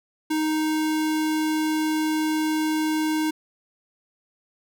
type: tone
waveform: square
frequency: 311.3 Hz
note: D#4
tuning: 1 cent sharp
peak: -22 dBFS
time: 0.3-3.31 s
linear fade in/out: 10 ms
effects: none